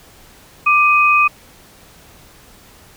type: tone pair together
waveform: sine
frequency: 1184.6 / 2510 Hz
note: D6 / D#7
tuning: +15 / +15 cents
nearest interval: octave + minor second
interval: 1300 cents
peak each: -12 dBFS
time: 0.66-1.28 s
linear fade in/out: 10 ms
effects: pink hiss -45 dBFS RMS until 2.96 s